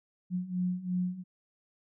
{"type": "beating tone pair", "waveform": "sine", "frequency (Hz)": [179.1, 182], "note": ["F3", "F#3"], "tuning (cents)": [44, -28], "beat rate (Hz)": 2.9, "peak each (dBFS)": [-34, -31], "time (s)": [0.3, 1.24], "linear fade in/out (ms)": 50, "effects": []}